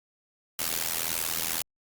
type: noise with amplitude modulation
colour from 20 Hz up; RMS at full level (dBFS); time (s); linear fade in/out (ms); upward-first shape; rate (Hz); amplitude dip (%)
white; -26; 0.59-1.62; 2; sine; 82; 90
effects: Opus 48 kbps